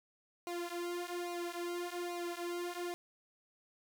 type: tone with flanger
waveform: sawtooth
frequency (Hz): 349.2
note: F4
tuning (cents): 0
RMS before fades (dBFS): -40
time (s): 0.47-2.94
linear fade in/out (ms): 0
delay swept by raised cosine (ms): 0.59 to 4.59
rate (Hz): 1.2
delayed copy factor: -0.95
effects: none